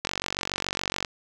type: click train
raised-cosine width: 0.2 ms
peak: -9 dBFS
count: 48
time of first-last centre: 0.05-1.048 s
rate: 47.1 Hz
effects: none